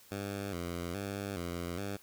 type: tone with vibrato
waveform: 10% pulse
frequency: 92.9 Hz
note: F#2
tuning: 7 cents sharp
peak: -28 dBFS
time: 0.11-1.97 s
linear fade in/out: 10 ms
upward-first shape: square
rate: 1.2 Hz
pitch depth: 120 cents each way
effects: white hiss -59 dBFS RMS until 2.02 s